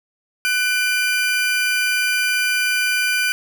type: tone pair together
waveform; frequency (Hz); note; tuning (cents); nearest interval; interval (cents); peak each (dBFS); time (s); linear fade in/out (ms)
35% pulse; 1500 / 2381; F#6 / D7; +23 / +23; minor sixth; 800; -18; 0.45-3.32; 0
effects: none